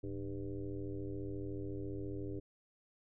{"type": "tone with frequency modulation", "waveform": "sine", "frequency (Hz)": 207.7, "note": "G#3", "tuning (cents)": 0, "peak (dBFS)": -38, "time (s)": [0.03, 2.4], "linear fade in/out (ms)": 10, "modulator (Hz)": 94.2, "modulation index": 2.5, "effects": []}